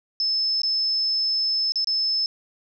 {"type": "tone with dropouts", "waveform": "sine", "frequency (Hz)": 5240, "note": "E8", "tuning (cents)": -11, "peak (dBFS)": -20, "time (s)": [0.2, 2.26], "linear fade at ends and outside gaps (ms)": 1, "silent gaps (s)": [[0.618, 0.633], [1.721, 1.757], [1.845, 1.872]], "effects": []}